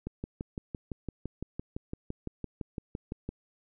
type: click train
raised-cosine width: 3 ms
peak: -22 dBFS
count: 20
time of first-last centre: 0.07-3.29 s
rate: 5.9 Hz
effects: none